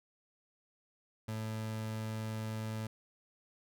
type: tone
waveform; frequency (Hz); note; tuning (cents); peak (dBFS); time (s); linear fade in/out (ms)
30% pulse; 109.8; A2; -3; -34; 1.28-2.87; 5
effects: none